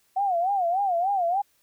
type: tone with vibrato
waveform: sine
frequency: 740 Hz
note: F#5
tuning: in tune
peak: -21 dBFS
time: 0.16-1.42 s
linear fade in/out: 10 ms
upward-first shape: sine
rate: 3.4 Hz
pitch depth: 160 cents each way
effects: white hiss -66 dBFS RMS until 1.62 s